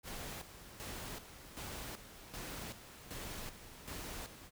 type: noise with tremolo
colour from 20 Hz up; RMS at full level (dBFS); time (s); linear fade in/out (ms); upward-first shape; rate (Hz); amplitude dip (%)
pink; -45; 0.03-4.51; 50; square; 1.3; 65
effects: none